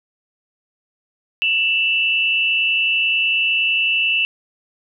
sine tone pair together, 2671 / 2922 Hz, E7 / F#7, +22 / -22 cents, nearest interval major second, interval 156 cents, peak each -16 / -21 dBFS, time 1.42-4.25 s, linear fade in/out 0 ms, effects none

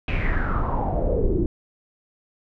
brown noise with low-pass filter sweep, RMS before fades -22 dBFS, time 0.08-1.46 s, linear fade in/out 2 ms, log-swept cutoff 2700 to 310 Hz, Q 6.8, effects none

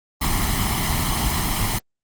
pink noise with comb filter, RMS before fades -21 dBFS, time 0.21-1.79 s, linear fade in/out 10 ms, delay 0.97 ms, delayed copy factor +0.95, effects Opus 24 kbps

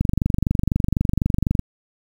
click train, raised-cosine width 5 ms, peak -6 dBFS, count 39, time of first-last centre 0.01-1.593 s, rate 24 Hz, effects 7-bit

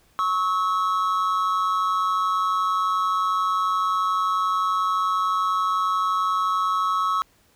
triangle tone pair together, 1104.4 / 1293 Hz, C#6 / E6, -7 / -34 cents, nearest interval minor third, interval 273 cents, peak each -21 dBFS, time 0.19-7.22 s, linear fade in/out 0 ms, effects pink hiss -60 dBFS RMS until 7.55 s

